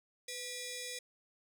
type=ring-modulated tone; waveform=10% pulse; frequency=1454 Hz; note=F#6; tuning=31 cents flat; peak=-29 dBFS; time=0.28-0.99 s; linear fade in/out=5 ms; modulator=954 Hz; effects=none